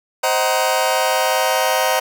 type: chord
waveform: sawtooth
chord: C half-diminished seventh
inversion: none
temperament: just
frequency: 523.3 / 627.9 / 753.5 / 941.9 Hz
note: C5 / Eb5 / Gb5 / Bb5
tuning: 0 / +16 / +31 / +18 cents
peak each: -17 dBFS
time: 0.23-2 s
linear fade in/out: 10 ms
effects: none